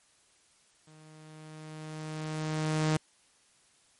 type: tone with level ramp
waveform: sawtooth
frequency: 155.56 Hz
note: D#3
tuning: in tune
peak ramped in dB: -50 to -20 dBFS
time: 0.87-2.97 s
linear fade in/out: 5 ms
effects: white hiss -65 dBFS RMS until 3.99 s + MP3 48 kbps